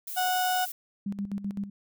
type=noise; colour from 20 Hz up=violet; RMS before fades=-37 dBFS; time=0.07-0.72 s; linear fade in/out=5 ms
type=tone; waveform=35% pulse; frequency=735 Hz; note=F#5; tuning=12 cents flat; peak=-23 dBFS; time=0.16-0.66 s; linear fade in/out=20 ms
type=tone with tremolo; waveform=sine; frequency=200.1 Hz; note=G3; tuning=36 cents sharp; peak=-28 dBFS; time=1.06-1.7 s; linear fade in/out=5 ms; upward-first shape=square; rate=7.8 Hz; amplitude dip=70%
effects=none